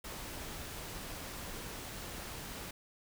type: noise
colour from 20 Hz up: pink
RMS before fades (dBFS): -44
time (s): 0.04-2.71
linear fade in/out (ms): 5
effects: none